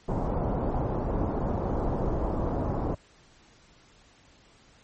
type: low-pass noise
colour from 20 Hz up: pink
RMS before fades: -28 dBFS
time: 0.08-2.95 s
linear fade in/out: 10 ms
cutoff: 930 Hz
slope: 24 dB/octave
effects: pink hiss -58 dBFS RMS until 4.83 s + MP3 32 kbps